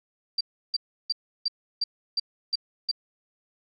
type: tone bursts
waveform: sine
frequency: 4699 Hz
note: D8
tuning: in tune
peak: -22 dBFS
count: 8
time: 0.38-2.914 s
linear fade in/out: 5 ms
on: 28 ms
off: 330 ms
effects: none